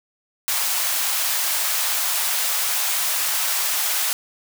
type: high-pass noise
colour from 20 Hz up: white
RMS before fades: -22 dBFS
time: 0.48-4.13 s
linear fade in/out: 0 ms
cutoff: 650 Hz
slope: 24 dB/octave
effects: none